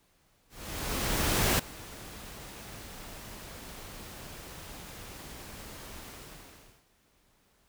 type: noise with ADSR envelope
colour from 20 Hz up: pink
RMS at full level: -25 dBFS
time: 0.49-6.86 s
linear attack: 1100 ms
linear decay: 7 ms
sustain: -20 dB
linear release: 800 ms
effects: pink hiss -68 dBFS RMS until 7.68 s